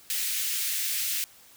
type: high-pass noise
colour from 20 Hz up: white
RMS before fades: -29 dBFS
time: 0.1-1.24 s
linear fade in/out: 0 ms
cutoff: 1900 Hz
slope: 24 dB/octave
effects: white hiss -54 dBFS RMS until 1.56 s